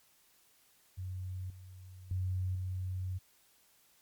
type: tone with level steps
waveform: sine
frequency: 92.5 Hz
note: F#2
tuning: in tune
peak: -37 / -48 / -31 / -34 dBFS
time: 0.97-3.19 s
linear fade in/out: 20 ms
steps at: 1.5 / 2.11 / 2.55 s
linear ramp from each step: 2 ms
effects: white hiss -67 dBFS RMS until 4.01 s + MP3 96 kbps